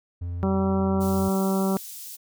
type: tone with vibrato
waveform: triangle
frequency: 87.31 Hz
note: F2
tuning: in tune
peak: -26 dBFS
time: 0.21-1.29 s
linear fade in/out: 10 ms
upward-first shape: sine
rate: 18 Hz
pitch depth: 8 cents each way
type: harmonic tone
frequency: 192.4 Hz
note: G3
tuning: 32 cents flat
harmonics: 1 / 2 / 3 / 4 / 5 / 6 / 7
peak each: -22 / -28 / -32 / -34 / -36 / -38 / -39 dBFS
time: 0.43-1.77 s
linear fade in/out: 0 ms
type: high-pass noise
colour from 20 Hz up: white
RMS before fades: -39 dBFS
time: 1-2.17 s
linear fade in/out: 20 ms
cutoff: 5100 Hz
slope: 12 dB/octave
effects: none